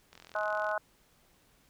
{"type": "click train", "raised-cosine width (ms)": 0.2, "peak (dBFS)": -33, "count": 26, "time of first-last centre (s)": [0.13, 0.714], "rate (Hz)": 42.8}
{"type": "harmonic tone", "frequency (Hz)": 211.1, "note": "G#3", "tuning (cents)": 29, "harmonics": [3, 4, 5, 6, 7], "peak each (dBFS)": [-33, -37, -38, -39, -35], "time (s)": [0.35, 0.78], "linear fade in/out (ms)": 2}
{"effects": ["pink hiss -66 dBFS RMS until 1.69 s"]}